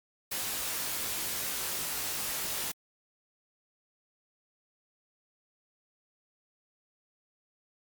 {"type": "noise with comb filter", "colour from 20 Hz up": "white", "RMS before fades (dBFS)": -34, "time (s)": [0.31, 2.72], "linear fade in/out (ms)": 10, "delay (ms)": 19, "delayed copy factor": 0.6, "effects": ["Opus 48 kbps"]}